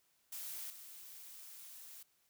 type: noise with level steps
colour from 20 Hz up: blue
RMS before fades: -45 / -53 dBFS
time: 0.32-2.03 s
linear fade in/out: 5 ms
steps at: 0.7 s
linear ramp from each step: 2 ms
effects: white hiss -75 dBFS RMS until 2.29 s